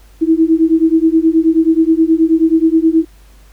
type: beating tone pair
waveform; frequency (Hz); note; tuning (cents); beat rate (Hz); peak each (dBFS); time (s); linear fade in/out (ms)
sine; 319.1 / 328.5; D#4 / E4; +44 / -6; 9.4; -11; 0.21-3.05; 20
effects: added 50 Hz sine -40 dBFS peak until 3.52 s + pink hiss -50 dBFS RMS until 3.52 s